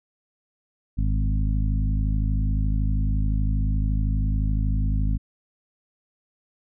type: harmonic tone with a mistuned harmonic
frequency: 51.91 Hz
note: G#1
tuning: in tune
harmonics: 1 / 2 / 3 / 4 / 5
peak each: -21 / -27 / -31 / -33 / -35 dBFS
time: 0.97-5.18 s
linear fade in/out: 20 ms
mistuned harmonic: 1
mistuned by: -57 cents
effects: none